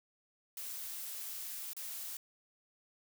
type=noise with dropouts; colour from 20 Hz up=blue; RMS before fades=-43 dBFS; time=0.57-2.17 s; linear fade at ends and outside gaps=2 ms; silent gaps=1.733-1.766 s; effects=none